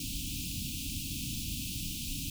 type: band-stop noise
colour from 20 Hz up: pink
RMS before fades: -37 dBFS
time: 0-2.3 s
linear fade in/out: 2 ms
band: 310 to 2500 Hz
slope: 96 dB/octave
effects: none